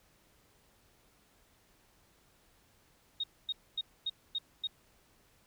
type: tone bursts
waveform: sine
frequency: 3729 Hz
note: A#7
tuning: in tune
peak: -31 dBFS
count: 6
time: 3.2-4.672 s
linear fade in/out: 5 ms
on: 37 ms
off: 250 ms
effects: pink hiss -67 dBFS RMS until 5.46 s